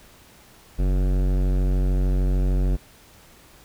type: tone with hard clipping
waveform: sine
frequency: 46.62 Hz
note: F#1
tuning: 14 cents sharp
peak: -20 dBFS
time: 0.78-2.77 s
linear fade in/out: 20 ms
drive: 17 dB
effects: pink hiss -51 dBFS RMS until 3.64 s